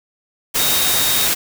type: tone in noise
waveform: sine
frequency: 3729 Hz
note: A#7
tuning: in tune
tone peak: -21 dBFS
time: 0.58-1.28 s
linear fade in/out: 20 ms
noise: white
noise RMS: -17 dBFS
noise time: 0.54-1.35 s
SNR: -7 dB
effects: none